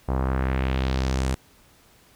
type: tone with low-pass filter sweep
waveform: sawtooth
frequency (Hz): 65.41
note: C2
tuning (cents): 0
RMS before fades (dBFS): -24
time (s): 0.08-1.35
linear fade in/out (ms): 10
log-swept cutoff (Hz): 900 to 9600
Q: 1.6
effects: pink hiss -56 dBFS RMS until 2.15 s